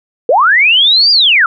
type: linear two-way sweep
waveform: sine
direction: up then down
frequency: 436.3 to 4881 to 1262 Hz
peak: -5 dBFS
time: 0.29-1.46 s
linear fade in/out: 2 ms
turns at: 1.11 s
effects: none